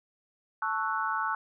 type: chord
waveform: sine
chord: F# minor seventh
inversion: first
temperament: equal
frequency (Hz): 880 / 1108.7 / 1318.5 / 1480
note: A5 / C#6 / E6 / F#6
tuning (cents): 0 / 0 / 0 / 0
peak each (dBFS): -33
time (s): 0.62-1.35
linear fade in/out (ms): 2
effects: none